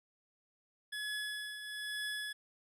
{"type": "tone with tremolo", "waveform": "25% pulse", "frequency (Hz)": 1698, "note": "G#6", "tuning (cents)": 38, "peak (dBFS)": -32, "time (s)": [0.92, 2.33], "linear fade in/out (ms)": 10, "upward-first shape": "triangle", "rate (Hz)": 1.1, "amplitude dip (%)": 60, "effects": ["low-pass 12000 Hz 12 dB/octave"]}